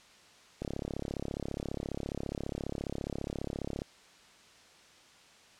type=click train; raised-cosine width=2 ms; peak=-22 dBFS; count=112; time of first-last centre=0.62-3.819 s; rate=34.7 Hz; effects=white hiss -58 dBFS RMS until 5.59 s + low-pass 6000 Hz 12 dB/octave